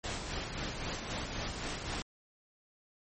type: noise with tremolo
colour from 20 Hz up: pink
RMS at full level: -36 dBFS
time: 0.04-2.02 s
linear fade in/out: 0 ms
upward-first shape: sine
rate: 3.8 Hz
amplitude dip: 45%
effects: MP3 32 kbps